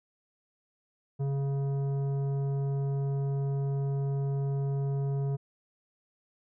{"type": "tone with tanh clipping", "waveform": "triangle", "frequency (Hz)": 138.59, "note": "C#3", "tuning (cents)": 0, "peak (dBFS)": -29, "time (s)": [1.19, 5.37], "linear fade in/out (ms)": 20, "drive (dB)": 15, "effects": []}